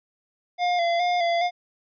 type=tone with vibrato; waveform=square; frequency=697 Hz; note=F5; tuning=4 cents flat; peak=-21 dBFS; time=0.58-1.51 s; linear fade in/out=50 ms; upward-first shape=square; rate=2.4 Hz; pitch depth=33 cents each way; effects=resampled to 11025 Hz

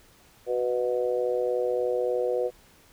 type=harmonic tone with a mistuned harmonic; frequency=123.47 Hz; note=B2; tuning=in tune; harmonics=3 / 4 / 5 / 6; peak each=-30 / -25 / -33 / -38 dBFS; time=0.46-2.51 s; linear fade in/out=50 ms; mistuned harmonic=6; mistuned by=-32 cents; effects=pink hiss -57 dBFS RMS until 2.92 s

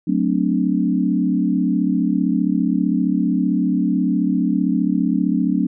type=chord; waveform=sine; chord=D dominant seventh; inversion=first; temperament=equal with one note detuned; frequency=185 / 220 / 258.3 / 293.7 Hz; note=F#3 / A3 / C4 / D4; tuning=0 / 0 / -22 / 0 cents; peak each=-20 / -22 / -21 / -21 dBFS; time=0.07-5.67 s; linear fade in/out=10 ms; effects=none

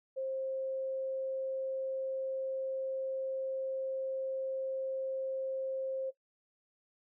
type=tone; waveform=sine; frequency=530 Hz; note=C5; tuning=22 cents sharp; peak=-33 dBFS; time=0.16-6.11 s; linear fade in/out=20 ms; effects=noise-tail reverb RT60 0.1 s tail -17 dB re dry

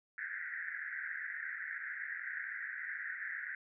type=band-pass noise; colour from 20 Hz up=white; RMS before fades=-42 dBFS; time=0.18-3.55 s; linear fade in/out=2 ms; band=1500 to 2000 Hz; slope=96 dB/octave; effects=none

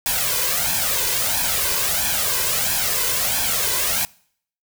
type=noise with flanger; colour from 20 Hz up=white; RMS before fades=-21 dBFS; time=0.06-4.05 s; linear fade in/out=0 ms; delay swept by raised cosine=1.2 to 2.01 ms; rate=1.5 Hz; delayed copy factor=+0.7; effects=noise-tail reverb RT60 0.6 s tail -24 dB re dry

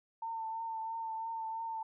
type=tone with vibrato; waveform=sine; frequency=900 Hz; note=A5; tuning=39 cents sharp; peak=-36 dBFS; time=0.22-1.83 s; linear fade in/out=5 ms; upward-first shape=triangle; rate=3 Hz; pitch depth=28 cents each way; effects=none

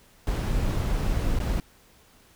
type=noise with dropouts; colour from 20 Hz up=brown; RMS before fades=-25 dBFS; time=0.27-1.6 s; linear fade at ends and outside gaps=1 ms; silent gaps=1.389-1.401 s; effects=pink hiss -57 dBFS RMS until 2.35 s

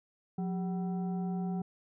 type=tone with frequency modulation; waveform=sine; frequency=180 Hz; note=F#3; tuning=47 cents flat; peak=-31 dBFS; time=0.38-1.62 s; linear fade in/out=5 ms; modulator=577 Hz; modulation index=0.49; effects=none

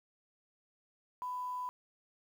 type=tone with quantisation; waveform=sine; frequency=997 Hz; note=B5; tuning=16 cents sharp; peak=-36 dBFS; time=1.22-1.69 s; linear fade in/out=0 ms; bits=10; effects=none

